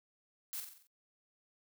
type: noise with echo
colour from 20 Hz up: blue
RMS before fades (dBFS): -41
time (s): 0.53-0.6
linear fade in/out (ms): 0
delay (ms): 45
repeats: 6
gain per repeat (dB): -5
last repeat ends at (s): 0.87
effects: noise-tail reverb RT60 0.1 s tail -26 dB re dry